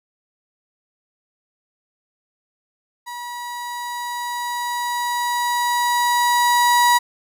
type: tone with level ramp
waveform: 35% pulse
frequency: 966 Hz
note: B5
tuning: 39 cents flat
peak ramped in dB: -28 to -10 dBFS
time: 3.06-6.99 s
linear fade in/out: 20 ms
effects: none